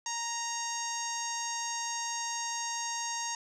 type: tone with low-pass filter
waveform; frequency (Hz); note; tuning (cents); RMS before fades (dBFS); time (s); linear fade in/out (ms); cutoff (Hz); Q
sawtooth; 932.3; A#5; 0; -35; 0.06-3.35; 2; 6400; 8.2
effects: none